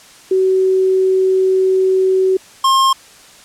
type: tone pair in turn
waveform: sine / square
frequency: 377.4 / 1067.4 Hz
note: F#4 / C6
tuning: +34 / +34 cents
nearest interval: octave + tritone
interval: 1800 cents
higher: second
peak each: -10 dBFS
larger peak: neither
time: 0.31-2.37 / 2.64-2.93 s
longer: first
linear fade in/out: 5 ms
effects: white hiss -42 dBFS RMS until 3.44 s + low-pass 9000 Hz 12 dB/octave